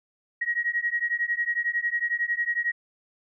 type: beating tone pair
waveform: sine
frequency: 1891 / 1902 Hz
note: A#6 / A#6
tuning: +24 / +34 cents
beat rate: 11 Hz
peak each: -27 dBFS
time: 0.41-2.72 s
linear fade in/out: 10 ms
effects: none